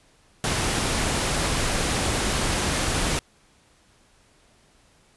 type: noise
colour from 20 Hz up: pink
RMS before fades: -24 dBFS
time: 0.44-3.19 s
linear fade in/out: 0 ms
effects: pink hiss -59 dBFS RMS until 5.16 s + resampled to 24000 Hz